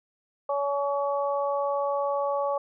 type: harmonic tone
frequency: 282.5 Hz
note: C#4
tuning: 33 cents sharp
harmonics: 2 / 3 / 4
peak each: -26 / -31 / -31 dBFS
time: 0.49-2.58 s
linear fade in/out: 5 ms
effects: none